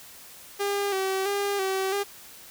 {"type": "tone with vibrato", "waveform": "sawtooth", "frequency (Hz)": 392.7, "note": "G4", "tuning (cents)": 3, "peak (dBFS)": -21, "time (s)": [0.59, 2.04], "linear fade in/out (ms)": 20, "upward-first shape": "square", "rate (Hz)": 1.5, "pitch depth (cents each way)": 44, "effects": ["white hiss -47 dBFS RMS until 2.5 s"]}